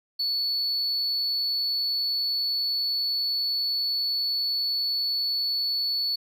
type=tone; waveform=triangle; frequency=4435 Hz; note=C#8; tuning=in tune; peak=-22 dBFS; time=0.19-6.16 s; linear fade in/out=10 ms; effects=tanh soft clip ceiling -18 dBFS